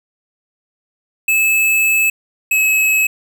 square tone pair in turn, 2605 / 2575 Hz, E7 / E7, -21 / -41 cents, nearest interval unison, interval 20 cents, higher first, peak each -12 dBFS, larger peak neither, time 1.28-2.1 / 2.51-3.07 s, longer first, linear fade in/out 5 ms, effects none

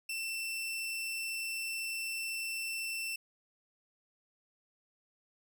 sawtooth tone, 2682 Hz, E7, 29 cents sharp, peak -32 dBFS, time 0.09-3.16 s, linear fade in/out 5 ms, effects none

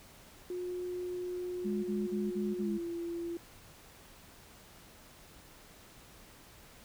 sine tone with pitch glide, 359.2 to 340.6 Hz, F4 to F4, +49 to -43 cents, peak -35 dBFS, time 0.5-3.37 s, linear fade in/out 2 ms, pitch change -92 cents, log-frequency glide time 2.61-2.69 s
sine tone bursts, 207.7 Hz, G#3, in tune, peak -32 dBFS, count 5, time 1.64-2.784 s, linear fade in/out 20 ms, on 200 ms, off 36 ms
effects pink hiss -56 dBFS RMS until 6.84 s

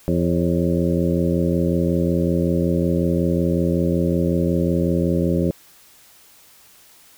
harmonic tone with a mistuned harmonic, 85.4 Hz, F2, 38 cents flat, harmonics 1 / 2 / 3 / 4 / 5 / 6 / 7, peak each -25 / -20 / -24 / -24 / -27 / -26 / -35 dBFS, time 0.08-5.51 s, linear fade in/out 0 ms, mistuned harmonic 6, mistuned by +86 cents, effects white hiss -50 dBFS RMS until 7.17 s

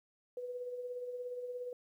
sine tone with tremolo, 493.9 Hz, B4, in tune, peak -37 dBFS, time 0.37-1.73 s, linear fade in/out 2 ms, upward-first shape sine, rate 17 Hz, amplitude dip 45%, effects 12-bit

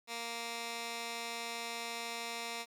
15% pulse tone with band-pass filter, 233.1 Hz, A#3, in tune, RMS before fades -41 dBFS, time 0.07-2.66 s, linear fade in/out 50 ms, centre 4200 Hz, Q 0.55, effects 10-bit

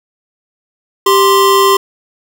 square tone pair together, 392 / 1045 Hz, G4 / C6, 0 / -2 cents, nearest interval octave + perfect fourth, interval 1698 cents, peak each -10 dBFS, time 1.06-1.77 s, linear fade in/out 5 ms, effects none

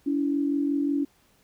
sine tone pair together, 284.1 / 329.6 Hz, C#4 / E4, +43 / 0 cents, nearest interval minor third, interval 257 cents, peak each -23 / -30 dBFS, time 0.06-1.05 s, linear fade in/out 10 ms, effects pink hiss -63 dBFS RMS until 1.43 s

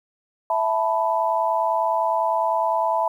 sine chord, E suspended fourth, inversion none, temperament just, 659.3 / 879 / 988.9 Hz, E5 / A5 / B5, 0 / -2 / +2 cents, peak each -23 dBFS, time 0.5-3.08 s, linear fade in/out 2 ms, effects 9-bit

